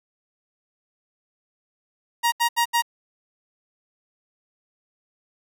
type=tone bursts; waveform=sawtooth; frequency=942 Hz; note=A#5; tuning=18 cents sharp; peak=-14 dBFS; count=4; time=2.23-2.823 s; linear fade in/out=20 ms; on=92 ms; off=75 ms; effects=none